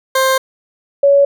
20% pulse / sine tone pair in turn, 527 / 562.1 Hz, C5 / C#5, +12 / +24 cents, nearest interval minor second, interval 112 cents, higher second, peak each -6 dBFS, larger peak neither, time 0.15-0.38 / 1.03-1.25 s, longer first, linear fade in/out 5 ms, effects none

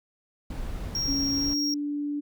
brown noise, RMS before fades -34 dBFS, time 0.5-1.54 s, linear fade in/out 5 ms
triangle tone, 5588 Hz, F8, in tune, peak -25 dBFS, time 0.95-1.74 s, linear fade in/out 2 ms
sine tone with pitch glide, 277.2 to 291.3 Hz, C#4 to D4, 0 to -14 cents, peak -27 dBFS, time 1.07-2.21 s, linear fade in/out 20 ms, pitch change +86 cents, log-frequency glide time 1.34-1.58 s
effects none

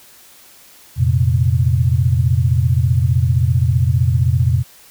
sine chord, F suspended fourth, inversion none, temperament equal with one note detuned, 87.31 / 115.47 / 130.81 Hz, F2 / Bb2 / C3, 0 / -16 / 0 cents, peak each -16 dBFS, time 0.96-4.64 s, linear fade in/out 50 ms, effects white hiss -45 dBFS RMS until 4.9 s

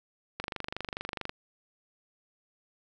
click train, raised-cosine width 0.3 ms, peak -18 dBFS, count 23, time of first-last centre 0.4-1.294 s, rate 24.6 Hz, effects none

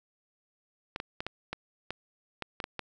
clicks, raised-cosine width 0.3 ms, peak -18 dBFS, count 10, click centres 0.961 / 1.001 / 1.205 / 1.266 / 1.53 / 1.906 / 2.423 / 2.602 / 2.641 / 2.793 s, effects none

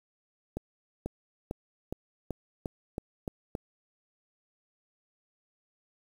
accelerating click train, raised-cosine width 2 ms, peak -20 dBFS, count 9, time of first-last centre 0.57-3.552 s, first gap 490 ms, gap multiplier 0.92, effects 8-bit

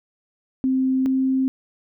sine tone pair in turn, 261.6 / 263.4 Hz, C4 / C4, 0 / +12 cents, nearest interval unison, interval 12 cents, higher second, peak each -17 / -17 dBFS, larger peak neither, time 0.64-1.06 / 1.06-1.48 s, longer neither, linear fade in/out 0 ms, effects none

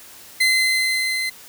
30% pulse tone with level ramp, 2058 Hz, C7, 29 cents flat, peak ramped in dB -11 to -19 dBFS, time 0.4-1.3 s, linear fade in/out 10 ms, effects white hiss -43 dBFS RMS until 1.48 s

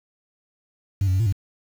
sine tone with pitch steps, 98.2 / 92.5 / 94.7 / 113.4 / 97 Hz, G2 / F#2 / F#2 / A#2 / G2, +4 / 0 / +41 / -47 / -18 cents, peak -15 dBFS, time 1.01-1.325 s, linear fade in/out 5 ms, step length 63 ms, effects tanh soft clip ceiling -16 dBFS + 7-bit

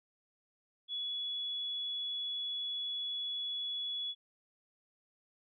sine tone, 3392 Hz, G#7, 36 cents sharp, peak -35 dBFS, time 0.88-4.15 s, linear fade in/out 50 ms, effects none

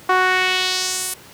sawtooth tone with band-pass filter sweep, 370 Hz, F#4, in tune, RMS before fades -19 dBFS, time 0.09-1.14 s, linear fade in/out 5 ms, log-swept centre 1100 to 11000 Hz, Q 1.7, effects pink hiss -43 dBFS RMS until 1.33 s + high-pass 100 Hz 12 dB/octave

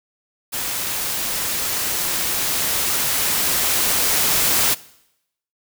white noise with level ramp, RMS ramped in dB -25 to -17 dBFS, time 0.52-4.75 s, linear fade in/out 20 ms, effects noise-tail reverb RT60 0.8 s tail -20 dB re dry

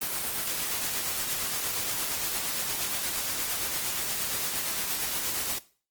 white noise with tremolo, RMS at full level -29 dBFS, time 0.01-5.59 s, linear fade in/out 10 ms, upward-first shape triangle, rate 8.6 Hz, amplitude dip 35%, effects noise-tail reverb RT60 0.4 s tail -18 dB re dry + Opus 24 kbps

